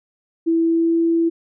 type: tone with pitch glide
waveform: sine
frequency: 330 to 332.7 Hz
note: E4 to E4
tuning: +2 to +16 cents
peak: -14 dBFS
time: 0.46-1.3 s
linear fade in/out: 20 ms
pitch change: +14 cents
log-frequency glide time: 0.63-0.96 s
effects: none